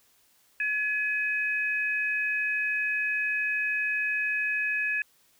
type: tone pair together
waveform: sine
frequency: 1700 / 2527 Hz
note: G#6 / D#7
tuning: +40 / +26 cents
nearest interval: perfect fifth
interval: 686 cents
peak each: -28 dBFS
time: 0.6-5.02 s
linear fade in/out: 2 ms
effects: white hiss -64 dBFS RMS until 5.39 s